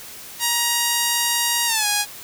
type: tone with pitch glide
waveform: 5% pulse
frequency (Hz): 945 to 827.4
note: A#5 to G#5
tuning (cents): +23 to -7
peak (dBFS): -6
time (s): 0.39-2.06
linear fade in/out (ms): 50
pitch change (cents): -230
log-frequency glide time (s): 1.66-1.86
effects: white hiss -38 dBFS RMS until 2.23 s